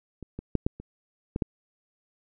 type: clicks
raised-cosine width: 3 ms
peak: -26 / -22 / -10 / -11 / -27 / -15 / -12 dBFS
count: 7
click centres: 0.227 / 0.39 / 0.553 / 0.665 / 0.8 / 1.361 / 1.422 s
effects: none